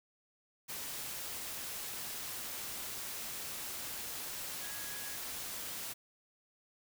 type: tone in noise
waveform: sine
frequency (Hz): 1664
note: G#6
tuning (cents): +3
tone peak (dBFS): -50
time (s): 4.61-5.17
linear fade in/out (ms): 20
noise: white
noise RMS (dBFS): -42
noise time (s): 0.68-5.94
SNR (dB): -11
effects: none